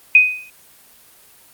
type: tone with exponential decay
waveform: sine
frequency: 2500 Hz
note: D#7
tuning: 8 cents sharp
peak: -3 dBFS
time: 0.15-0.5 s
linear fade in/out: 2 ms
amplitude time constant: 76 ms
effects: white hiss -48 dBFS RMS until 1.53 s + Opus 24 kbps